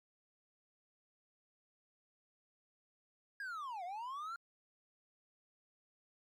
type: linear two-way sweep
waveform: triangle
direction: down then up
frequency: 1661.2 to 682 to 1407 Hz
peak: -39 dBFS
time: 3.4-4.36 s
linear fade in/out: 2 ms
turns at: 3.84 s
effects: MP3 96 kbps